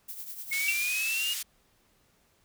violet noise with tremolo, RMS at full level -38 dBFS, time 0.08-0.86 s, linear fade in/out 10 ms, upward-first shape triangle, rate 10 Hz, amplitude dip 65%
sine exponential sweep, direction up, 2163 to 2882 Hz, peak -28 dBFS, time 0.51-1.34 s, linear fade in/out 10 ms
white band-pass noise, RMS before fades -35 dBFS, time 0.52-1.43 s, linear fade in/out 10 ms, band 2400 to 13000 Hz, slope 12 dB/octave
sine tone with exponential decay, 2729 Hz, F7, 41 cents flat, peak -22 dBFS, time 0.68-0.81 s, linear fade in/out 5 ms, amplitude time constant 27 ms
effects pink hiss -67 dBFS RMS until 2.44 s

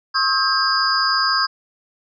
sine tone cluster, 1083 / 1286 / 1596 / 4774 / 5020 Hz, C#6 / E6 / G6 / D8 / D#8, -41 / -43 / +31 / +28 / +15 cents, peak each -22 dBFS, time 0.14-1.47 s, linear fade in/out 20 ms, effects none

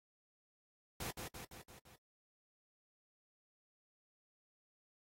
pink noise with echo, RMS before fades -43 dBFS, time 1-1.11 s, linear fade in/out 5 ms, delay 170 ms, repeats 5, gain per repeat -4 dB, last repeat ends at 1.96 s, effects noise-tail reverb RT60 0.1 s tail -23 dB re dry + AAC 48 kbps

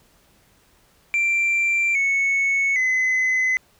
sine tone with pitch steps, 2357 / 2208 / 2032 Hz, D7 / C#7 / B6, +6 / -7 / +49 cents, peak -15 dBFS, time 1.14-3.57 s, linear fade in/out 0 ms, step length 810 ms, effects tanh soft clip ceiling -16 dBFS + pink hiss -58 dBFS RMS until 3.79 s

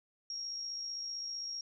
sine tone with amplitude modulation, 5588 Hz, F8, in tune, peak -36 dBFS, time 0.3-1.61 s, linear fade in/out 2 ms, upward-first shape sine, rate 55.5 Hz, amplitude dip 35%, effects none

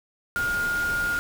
sine tone in noise, 1420 Hz, F6, 28 cents sharp, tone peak -23 dBFS, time 0.36-1.19 s, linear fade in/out 0 ms, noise pink, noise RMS -35 dBFS, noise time 0.36-1.19 s, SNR +9 dB, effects none

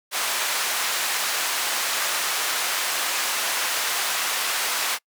pink band-pass noise, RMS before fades -25 dBFS, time 0.11-4.99 s, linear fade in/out 50 ms, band 1000 to 15000 Hz, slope 12 dB/octave, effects noise-tail reverb RT60 0.1 s tail -26 dB re dry

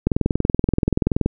click train, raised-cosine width 3 ms, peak -4 dBFS, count 26, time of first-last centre 0.07-1.26 s, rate 21 Hz, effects none

